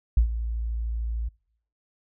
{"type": "tone with ADSR envelope", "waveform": "sine", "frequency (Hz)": 56.7, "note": "A#1", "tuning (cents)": -47, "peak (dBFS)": -13, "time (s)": [0.17, 1.29], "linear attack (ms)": 4, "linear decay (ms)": 96, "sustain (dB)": -13, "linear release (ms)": 11, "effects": ["noise-tail reverb RT60 0.7 s tail -26 dB re dry"]}